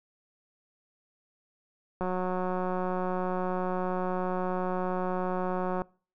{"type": "click train", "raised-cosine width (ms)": 1, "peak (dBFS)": -18, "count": 698, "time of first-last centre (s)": [2.01, 5.819], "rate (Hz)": 183, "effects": ["noise-tail reverb RT60 0.4 s tail -24 dB re dry"]}